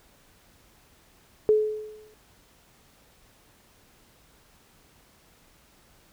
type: tone with exponential decay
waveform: sine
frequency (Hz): 428.6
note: A4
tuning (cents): -45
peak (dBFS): -14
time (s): 1.49-2.14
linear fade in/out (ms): 0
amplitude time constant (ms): 140
effects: pink hiss -59 dBFS RMS until 6.12 s